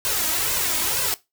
white noise with flanger, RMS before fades -23 dBFS, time 0.05-1.14 s, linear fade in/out 0 ms, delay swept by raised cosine 1.9 to 3.2 ms, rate 2.1 Hz, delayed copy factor +0.75, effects noise-tail reverb RT60 0.2 s tail -18 dB re dry

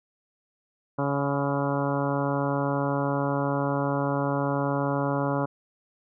harmonic tone with a mistuned harmonic, 140.4 Hz, C#3, 22 cents sharp, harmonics 1 / 2 / 3 / 4 / 5 / 6 / 7 / 8 / 9 / 10, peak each -29 / -29 / -34 / -30 / -36 / -35 / -34 / -38 / -38 / -39 dBFS, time 0.98-5.46 s, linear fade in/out 10 ms, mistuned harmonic 7, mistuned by +22 cents, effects none

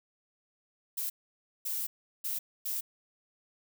violet noise bursts at uneven times, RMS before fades -34 dBFS, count 4, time 0.97-1.1 / 1.65-1.87 / 2.24-2.39 / 2.65-2.81 s, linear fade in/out 10 ms, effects none

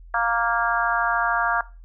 harmonic tone, 233.1 Hz, A#3, in tune, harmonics 3 / 4 / 5 / 6 / 7, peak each -26 / -26 / -26 / -26 / -26 dBFS, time 0.14-1.61 s, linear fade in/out 2 ms, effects noise-tail reverb RT60 0.3 s tail -18 dB re dry + added 42 Hz sine -41 dBFS peak until 1.84 s

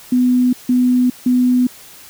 sine tone bursts, 249.6 Hz, B3, 19 cents sharp, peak -10 dBFS, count 3, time 0.12-1.67 s, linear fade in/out 5 ms, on 410 ms, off 160 ms, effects white hiss -40 dBFS RMS until 2.09 s

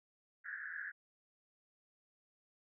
pink band-pass noise, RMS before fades -45 dBFS, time 0.44-0.92 s, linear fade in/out 20 ms, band 1500 to 1800 Hz, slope 96 dB/octave, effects none

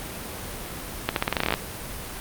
accelerating click train, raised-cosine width 0.3 ms, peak -5 dBFS, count 13, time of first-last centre 1.09-1.54 s, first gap 72 ms, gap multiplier 0.87, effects pink hiss -35 dBFS RMS until 2.2 s + Opus 32 kbps

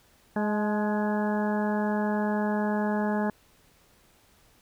harmonic tone with a mistuned harmonic, 209.4 Hz, G#3, 15 cents sharp, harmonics 1 / 2 / 3 / 4 / 5 / 6 / 7 / 8, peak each -26 / -33 / -33 / -33 / -40 / -46 / -42 / -38 dBFS, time 0.36-3.3 s, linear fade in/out 2 ms, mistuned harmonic 4, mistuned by +28 cents, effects pink hiss -61 dBFS RMS until 4.61 s

